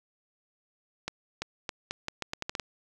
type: accelerating click train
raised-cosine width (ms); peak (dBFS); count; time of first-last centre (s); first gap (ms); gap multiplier
0.2; -15; 11; 1.08-2.597; 340; 0.8
effects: none